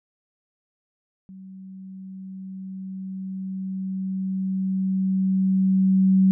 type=tone with level ramp; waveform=sine; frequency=189.9 Hz; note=F#3; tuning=45 cents sharp; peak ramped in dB=-39 to -13 dBFS; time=1.29-6.31 s; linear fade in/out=0 ms; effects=none